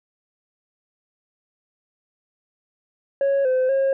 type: tone with pitch steps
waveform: sine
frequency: 553 / 514 / 541 Hz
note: C#5 / C5 / C#5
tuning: -4 / -31 / -42 cents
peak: -14 dBFS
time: 3.21-3.93 s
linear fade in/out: 2 ms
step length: 240 ms
effects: tanh soft clip ceiling -16 dBFS